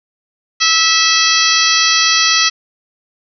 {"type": "harmonic tone with a mistuned harmonic", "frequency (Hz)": 652, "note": "E5", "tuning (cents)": -19, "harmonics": [2, 3, 4, 5, 6, 7, 8, 9], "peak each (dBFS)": [-18, -18, -18, -18, -18, -18, -18, -18], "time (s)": [0.6, 2.5], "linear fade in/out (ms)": 20, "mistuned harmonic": 6, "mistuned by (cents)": 52, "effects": []}